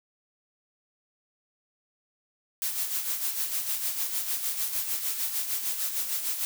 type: noise with tremolo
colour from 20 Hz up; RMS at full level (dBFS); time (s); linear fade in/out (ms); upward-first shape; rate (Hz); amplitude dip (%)
blue; -28; 2.62-6.45; 0; sine; 6.6; 55
effects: none